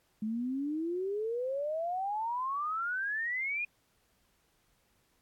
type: exponential sweep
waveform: sine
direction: up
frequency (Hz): 210.8 to 2480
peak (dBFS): -31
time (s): 0.22-3.65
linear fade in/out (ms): 5
effects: pink hiss -72 dBFS RMS until 5.21 s + AAC 64 kbps